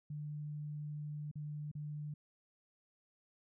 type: tone with dropouts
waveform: sine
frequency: 149 Hz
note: D3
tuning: 25 cents sharp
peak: -40 dBFS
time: 0.1-2.14 s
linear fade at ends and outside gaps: 5 ms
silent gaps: 1.314-1.355 / 1.715-1.751 s
effects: none

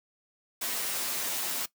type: noise with comb filter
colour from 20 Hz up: white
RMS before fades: -32 dBFS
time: 0.61-1.66 s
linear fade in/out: 10 ms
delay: 9.7 ms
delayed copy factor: -1
effects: noise-tail reverb RT60 0.1 s tail -18 dB re dry + high-pass 200 Hz 12 dB/octave

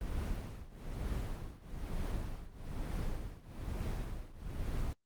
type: noise with tremolo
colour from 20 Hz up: brown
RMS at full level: -35 dBFS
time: 0.01-4.93 s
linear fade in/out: 0 ms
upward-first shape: triangle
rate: 1.1 Hz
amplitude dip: 90%
effects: noise-tail reverb RT60 0.1 s tail -23 dB re dry + Opus 24 kbps

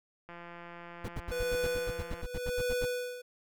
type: click train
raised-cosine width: 0.5 ms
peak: -32 dBFS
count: 332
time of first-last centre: 0.29-2.214 s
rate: 172 Hz
type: noise bursts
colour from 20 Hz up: brown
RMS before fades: -35 dBFS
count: 16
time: 1.04-2.855 s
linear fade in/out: 10 ms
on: 45 ms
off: 73 ms
type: tone with tremolo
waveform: square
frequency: 493.9 Hz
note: B4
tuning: in tune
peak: -30 dBFS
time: 1.31-3.22 s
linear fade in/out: 10 ms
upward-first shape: sine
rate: 0.88 Hz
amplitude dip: 85%
effects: none

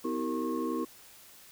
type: tone cluster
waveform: sine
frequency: 250.7 / 321.5 / 384.8 / 461.3 / 1085 Hz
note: B3 / E4 / G4 / A#4 / C#6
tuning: +26 / -43 / -32 / -18 / -37 cents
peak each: -34 / -33 / -37 / -37 / -38 dBFS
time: 0.04-0.85 s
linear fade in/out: 10 ms
effects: tanh soft clip ceiling -21 dBFS + white hiss -54 dBFS RMS until 1.51 s

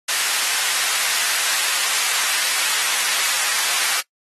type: high-pass noise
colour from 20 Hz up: pink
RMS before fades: -21 dBFS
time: 0.08-4.01 s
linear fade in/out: 10 ms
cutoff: 1500 Hz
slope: 12 dB/octave
effects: noise-tail reverb RT60 0.1 s tail -21 dB re dry + AAC 32 kbps

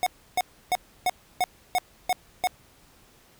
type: tone bursts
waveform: square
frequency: 730 Hz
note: F#5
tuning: 24 cents flat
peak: -21 dBFS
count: 8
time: 0.03-2.472 s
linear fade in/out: 0 ms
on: 34 ms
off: 310 ms
effects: pink hiss -57 dBFS RMS until 3.39 s

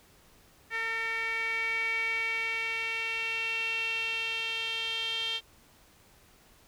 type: tone with band-pass filter sweep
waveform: sawtooth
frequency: 452.8 Hz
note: A4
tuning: 50 cents sharp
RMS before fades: -32 dBFS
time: 0.7-5.41 s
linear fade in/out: 50 ms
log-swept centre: 2000 to 3200 Hz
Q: 7.7
effects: pink hiss -60 dBFS RMS until 6.67 s

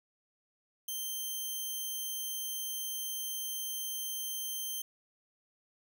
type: tone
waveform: 5% pulse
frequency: 3136 Hz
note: G7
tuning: in tune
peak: -27 dBFS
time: 0.88-4.82 s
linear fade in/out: 5 ms
effects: none

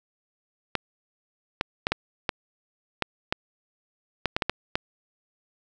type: clicks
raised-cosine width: 0.3 ms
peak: -7 dBFS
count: 12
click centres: 0.753 / 1.611 / 1.869 / 1.92 / 2.292 / 3.023 / 3.325 / 4.257 / 4.365 / 4.422 / 4.496 / 4.755 s
effects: none

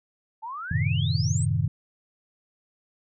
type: exponential sweep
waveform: sine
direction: up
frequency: 853 to 8760 Hz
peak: -32 dBFS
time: 0.42-1.46 s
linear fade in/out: 20 ms
type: chord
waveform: sine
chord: F# diminished seventh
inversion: none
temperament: equal with one note detuned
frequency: 92.5 / 110.7 / 130.81 / 155.56 Hz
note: F#2 / A2 / C3 / Eb3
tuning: 0 / +11 / 0 / 0 cents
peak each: -27 dBFS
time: 0.71-1.68 s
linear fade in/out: 5 ms
effects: none

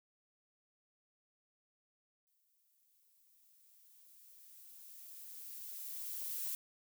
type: noise with exponential growth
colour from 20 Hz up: violet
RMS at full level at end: -39 dBFS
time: 2.27-6.55 s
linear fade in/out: 0 ms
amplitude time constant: 930 ms
effects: none

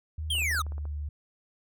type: tone with pitch glide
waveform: sine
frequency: 77.78 to 73.71 Hz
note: D#2 to D2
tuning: 0 to +7 cents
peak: -31 dBFS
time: 0.18-1.09 s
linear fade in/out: 5 ms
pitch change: -93 cents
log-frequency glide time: 0.5-0.74 s
type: linear sweep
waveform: square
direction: down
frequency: 3301 to 1174.7 Hz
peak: -27 dBFS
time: 0.3-0.62 s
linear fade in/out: 5 ms
type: clicks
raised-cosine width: 1 ms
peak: -34 dBFS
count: 10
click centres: 0.352 / 0.384 / 0.42 / 0.513 / 0.548 / 0.592 / 0.666 / 0.721 / 0.781 / 0.854 s
effects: none

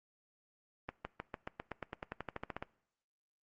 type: accelerating click train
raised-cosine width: 0.5 ms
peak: -24 dBFS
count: 18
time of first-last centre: 0.89-2.625 s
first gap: 160 ms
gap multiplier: 0.94
effects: noise-tail reverb RT60 0.7 s tail -22 dB re dry + Opus 24 kbps

